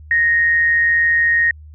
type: tone with amplitude modulation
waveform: sine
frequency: 1862 Hz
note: A#6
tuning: 2 cents flat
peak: -10 dBFS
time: 0.11-1.51 s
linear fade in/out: 2 ms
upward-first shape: sine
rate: 162 Hz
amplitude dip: 35%
effects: added 76 Hz sine -36 dBFS peak until 1.74 s